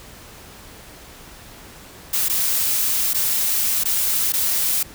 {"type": "noise with dropouts", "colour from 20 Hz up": "blue", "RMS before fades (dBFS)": -20, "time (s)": [2.13, 4.83], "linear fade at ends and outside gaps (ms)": 5, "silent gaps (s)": [[2.285, 2.296], [3.134, 3.144], [3.837, 3.854], [4.323, 4.335]], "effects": ["pink hiss -42 dBFS RMS until 4.94 s"]}